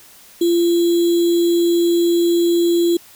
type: tone with sample-and-hold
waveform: sine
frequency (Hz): 342.6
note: F4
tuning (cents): -33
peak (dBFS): -12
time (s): 0.41-2.97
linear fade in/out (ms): 5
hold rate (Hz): 3675
effects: white hiss -45 dBFS RMS until 3.15 s